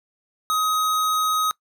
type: tone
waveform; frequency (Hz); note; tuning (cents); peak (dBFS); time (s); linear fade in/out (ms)
square; 1261; D#6; +23; -20; 0.5-1.51; 0
effects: noise-tail reverb RT60 0.1 s tail -22 dB re dry